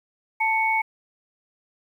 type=tone pair together; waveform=sine; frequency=884.4 / 2219 Hz; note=A5 / C#7; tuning=+9 / +1 cents; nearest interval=octave + major third; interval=1592 cents; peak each=-22 dBFS; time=0.4-0.82 s; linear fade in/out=10 ms; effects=9-bit